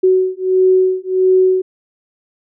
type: beating tone pair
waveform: sine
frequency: 372.4 / 373.9 Hz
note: F#4 / F#4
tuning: +11 / +18 cents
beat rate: 1.5 Hz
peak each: -13 dBFS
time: 0.03-1.62 s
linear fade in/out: 10 ms
effects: none